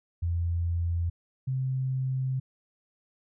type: tone pair in turn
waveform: sine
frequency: 85.3 / 131 Hz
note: F2 / C3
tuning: -40 / +2 cents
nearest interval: perfect fifth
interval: 742 cents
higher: second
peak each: -25 / -26 dBFS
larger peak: first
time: 0.22-1.1 / 1.47-2.4 s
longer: second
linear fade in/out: 10 ms
effects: none